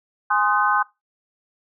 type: chord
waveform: sine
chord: Ab dominant seventh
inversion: none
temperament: equal with one note detuned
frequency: 830.6 / 1046.5 / 1244.5 / 1517.2 Hz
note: Ab5 / C6 / Eb6 / Gb6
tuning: 0 / 0 / 0 / +43 cents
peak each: -22 dBFS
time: 0.3-0.83 s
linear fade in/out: 10 ms
effects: noise-tail reverb RT60 0.2 s tail -19 dB re dry